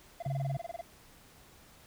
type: tone bursts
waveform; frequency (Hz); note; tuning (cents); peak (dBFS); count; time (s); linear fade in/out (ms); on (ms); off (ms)
triangle; 683; F5; -39; -34; 13; 0.2-0.813; 5; 25; 24
type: tone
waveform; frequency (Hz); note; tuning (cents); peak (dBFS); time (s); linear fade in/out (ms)
sine; 137.2; C#3; -17; -31; 0.26-0.57; 2
effects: pink hiss -58 dBFS RMS until 1.86 s